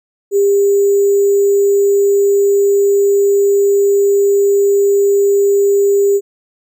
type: tone with sample-and-hold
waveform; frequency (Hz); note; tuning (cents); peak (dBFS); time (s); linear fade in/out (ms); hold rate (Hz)
sine; 400; G4; +35; -8; 0.31-6.21; 50; 7350
effects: none